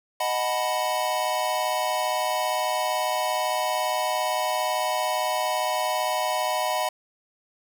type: chord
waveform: square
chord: B dominant seventh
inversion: first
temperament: equal with one note detuned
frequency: 622.3 / 740 / 874.9 / 987.8 Hz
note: D#5 / F#5 / A5 / B5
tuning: 0 / 0 / -10 / 0 cents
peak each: -29 / -29 / -34 / -29 dBFS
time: 0.2-6.89 s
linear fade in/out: 5 ms
effects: none